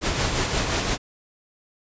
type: noise with tremolo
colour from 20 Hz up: pink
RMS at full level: -22 dBFS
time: 0.01-0.98 s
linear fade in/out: 50 ms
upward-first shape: sine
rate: 5.7 Hz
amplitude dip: 40%
effects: resampled to 16000 Hz